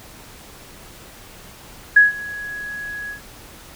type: tone with ADSR envelope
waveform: sine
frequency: 1671 Hz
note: G#6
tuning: 10 cents sharp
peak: -5 dBFS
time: 1.96-3.21 s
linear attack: 8 ms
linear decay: 150 ms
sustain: -22 dB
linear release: 110 ms
effects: pink hiss -42 dBFS RMS until 3.75 s